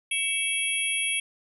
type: tone cluster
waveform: sine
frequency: 2259 / 2649 / 3284 / 10700 Hz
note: C#7 / E7 / G#7 / E9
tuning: +32 / +8 / -20 / +25 cents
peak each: -30 dBFS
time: 0.11-1.2 s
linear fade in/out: 5 ms
effects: none